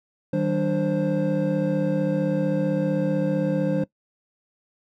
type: tone cluster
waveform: triangle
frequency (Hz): 157.1 / 192.7 / 294.3 / 525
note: D#3 / G3 / D4 / C5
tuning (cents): +17 / -29 / +4 / +6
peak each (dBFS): -24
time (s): 0.33-3.84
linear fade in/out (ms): 5
effects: noise-tail reverb RT60 0.1 s tail -20 dB re dry